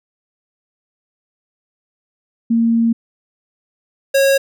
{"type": "tone pair in turn", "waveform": ["sine", "square"], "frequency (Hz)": [230, 547], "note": ["A#3", "C#5"], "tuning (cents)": [-23, -23], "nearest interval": "octave + minor third", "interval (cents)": 1500, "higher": "second", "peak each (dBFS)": -11, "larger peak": "neither", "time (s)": [[2.5, 2.93], [4.14, 4.38]], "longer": "first", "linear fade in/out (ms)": 10, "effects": []}